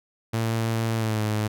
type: tone with pitch glide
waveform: sawtooth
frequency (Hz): 113.4 to 107.04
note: A#2 to A2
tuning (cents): -47 to -47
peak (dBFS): -19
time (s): 0.33-1.48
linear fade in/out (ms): 10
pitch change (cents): -100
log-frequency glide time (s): 0.93-1.23
effects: none